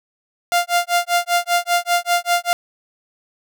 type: tone with tremolo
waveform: sawtooth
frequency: 698.5 Hz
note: F5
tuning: in tune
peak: -9 dBFS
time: 0.52-2.53 s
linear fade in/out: 0 ms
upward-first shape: sine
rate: 5.1 Hz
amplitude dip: 100%
effects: none

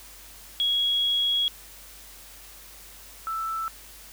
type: tone pair in turn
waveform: sine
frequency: 3322 / 1323.3 Hz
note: G#7 / E6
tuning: 0 / +6 cents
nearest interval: octave + major third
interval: 1594 cents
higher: first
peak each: -21 / -27 dBFS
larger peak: first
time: 0.6-1.48 / 3.27-3.68 s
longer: first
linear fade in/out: 0 ms
effects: added 49 Hz sine -52 dBFS peak until 4.12 s + white hiss -47 dBFS RMS until 4.12 s

